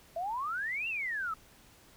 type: exponential two-way sweep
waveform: sine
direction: up then down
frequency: 649 to 2794 to 1258 Hz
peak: -32 dBFS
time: 0.16-1.34 s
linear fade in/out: 5 ms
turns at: 0.88 s
effects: pink hiss -59 dBFS RMS until 1.96 s